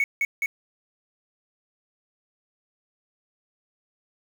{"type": "tone with echo", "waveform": "triangle", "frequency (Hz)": 2217, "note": "C#7", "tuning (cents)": 0, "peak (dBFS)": -16, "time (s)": [0, 0.04], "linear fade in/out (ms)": 2, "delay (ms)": 210, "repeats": 2, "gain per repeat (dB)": -2, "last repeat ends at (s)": 0.46, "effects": ["tanh soft clip ceiling -15 dBFS", "7-bit"]}